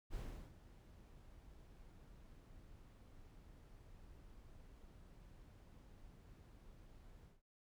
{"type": "noise with ADSR envelope", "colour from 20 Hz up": "brown", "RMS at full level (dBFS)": -45, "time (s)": [0.1, 7.42], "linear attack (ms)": 41, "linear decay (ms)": 360, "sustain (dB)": -15, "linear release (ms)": 160, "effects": []}